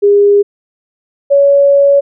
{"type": "tone pair in turn", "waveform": "sine", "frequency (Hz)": [406.4, 562.2], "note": ["G#4", "C#5"], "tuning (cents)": [-38, 24], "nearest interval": "tritone", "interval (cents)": 562, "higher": "second", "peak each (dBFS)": -4, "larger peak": "neither", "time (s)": [[0.02, 0.43], [1.3, 2.01]], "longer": "second", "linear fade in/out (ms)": 20, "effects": []}